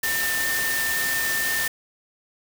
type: tone in noise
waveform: sine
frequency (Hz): 1801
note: A6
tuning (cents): +40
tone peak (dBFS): -24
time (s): 0.03-1.68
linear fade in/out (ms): 5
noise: white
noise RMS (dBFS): -27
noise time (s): 0.03-1.68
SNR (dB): 0
effects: none